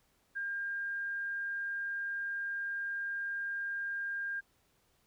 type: tone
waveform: sine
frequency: 1605 Hz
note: G6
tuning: 40 cents sharp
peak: -34 dBFS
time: 0.35-4.41 s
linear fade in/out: 20 ms
effects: pink hiss -72 dBFS RMS until 5.06 s